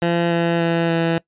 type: tone with pitch steps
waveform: 15% pulse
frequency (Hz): 170.7 / 169.13 / 167.57 / 166.03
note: F3 / E3 / E3 / E3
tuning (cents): -39 / +45 / +29 / +13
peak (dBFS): -10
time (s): 0.02-1.18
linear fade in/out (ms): 2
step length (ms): 290
effects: noise-tail reverb RT60 0.1 s tail -21 dB re dry + resampled to 8000 Hz